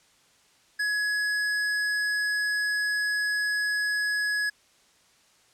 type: tone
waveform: square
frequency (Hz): 1682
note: G#6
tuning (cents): +22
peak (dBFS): -25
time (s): 0.79-4.5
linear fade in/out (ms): 10
effects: white hiss -61 dBFS RMS until 5.53 s + low-pass 8000 Hz 12 dB/octave